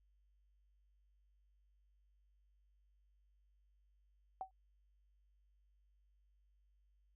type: tone with exponential decay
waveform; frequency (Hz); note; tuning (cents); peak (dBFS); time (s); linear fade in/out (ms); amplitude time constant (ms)
sine; 760; F#5; +46; -36; 4.41-4.51; 1; 21
effects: added 50 Hz sine -70 dBFS peak until 7.15 s